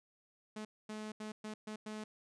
sawtooth tone bursts at uneven times, 214.5 Hz, A3, 44 cents flat, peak -38 dBFS, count 6, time 0.56-0.65 / 0.89-1.12 / 1.2-1.32 / 1.44-1.54 / 1.67-1.76 / 1.86-2.04 s, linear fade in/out 5 ms, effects resampled to 22050 Hz

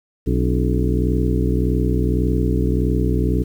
harmonic tone with a mistuned harmonic, 61.74 Hz, B1, in tune, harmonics 1 / 2 / 3 / 4 / 5 / 6 / 7, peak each -19 / -22 / -24 / -25 / -26 / -27 / -27 dBFS, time 0.26-3.44 s, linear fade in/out 20 ms, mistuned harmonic 4, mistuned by +140 cents, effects 8-bit

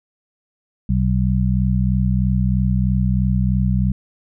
harmonic tone, 63.1 Hz, B1, 38 cents sharp, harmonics 1 / 2 / 3, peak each -19 / -19 / -19 dBFS, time 0.89-3.92 s, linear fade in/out 5 ms, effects none

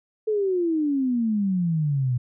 sine exponential sweep, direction down, 440.9 to 120.2 Hz, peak -20 dBFS, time 0.27-2.18 s, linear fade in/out 10 ms, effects none

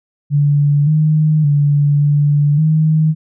sine tone with pitch steps, 144.8 / 154.4 / 144.8 / 145.9 / 156.5 Hz, D3 / D#3 / D3 / D3 / D#3, -24 / -13 / -24 / -11 / +10 cents, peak -9 dBFS, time 0.3-3.15 s, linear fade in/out 50 ms, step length 570 ms, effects none

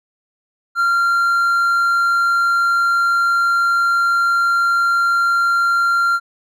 triangle tone, 1383 Hz, F6, 17 cents flat, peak -11 dBFS, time 0.75-6.2 s, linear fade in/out 50 ms, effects none

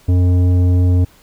sine tone with tanh clipping, 89.7 Hz, F2, 47 cents sharp, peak -11 dBFS, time 0.08-1.05 s, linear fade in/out 10 ms, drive 11 dB, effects pink hiss -49 dBFS RMS until 1.22 s

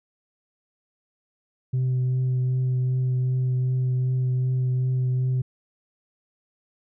sine tone with vibrato, 127.8 Hz, C3, 40 cents flat, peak -18 dBFS, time 1.73-5.42 s, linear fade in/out 10 ms, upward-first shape triangle, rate 2.6 Hz, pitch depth 14 cents each way, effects tanh soft clip ceiling -19 dBFS

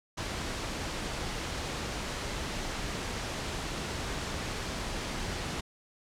pink noise, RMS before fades -35 dBFS, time 0.17-5.61 s, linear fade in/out 10 ms, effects low-pass 7000 Hz 12 dB/octave

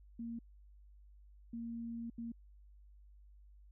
sine tone bursts at uneven times, 232 Hz, A#3, 8 cents flat, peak -40 dBFS, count 3, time 0.19-0.39 / 1.53-2.1 / 2.18-2.32 s, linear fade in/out 5 ms, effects added 50 Hz sine -57 dBFS peak until 3.71 s

